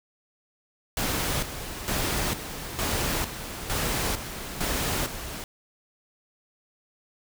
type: noise with tremolo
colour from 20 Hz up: pink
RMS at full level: -27 dBFS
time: 0.97-5.44 s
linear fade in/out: 2 ms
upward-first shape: square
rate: 1.1 Hz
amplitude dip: 65%
effects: none